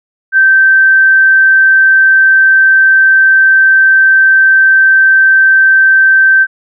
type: tone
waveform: sine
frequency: 1555 Hz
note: G6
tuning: 14 cents flat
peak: -3 dBFS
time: 0.32-6.47 s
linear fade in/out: 50 ms
effects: none